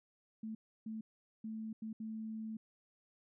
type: tone bursts at uneven times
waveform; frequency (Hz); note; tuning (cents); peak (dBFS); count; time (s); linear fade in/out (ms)
sine; 220; A3; 0; -40; 5; 0.43-0.55 / 0.86-1.01 / 1.44-1.73 / 1.82-1.93 / 2-2.57; 5
effects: none